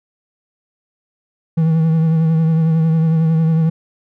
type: tone with vibrato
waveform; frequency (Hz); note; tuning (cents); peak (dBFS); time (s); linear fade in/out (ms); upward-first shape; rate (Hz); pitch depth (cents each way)
triangle; 161.4; E3; -36; -9; 1.57-3.7; 10; triangle; 11; 40
effects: none